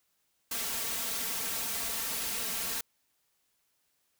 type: noise with comb filter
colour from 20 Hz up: white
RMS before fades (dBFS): -34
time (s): 0.51-2.81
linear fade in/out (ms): 5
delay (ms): 4.4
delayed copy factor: +0.75
effects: white hiss -75 dBFS RMS until 4.19 s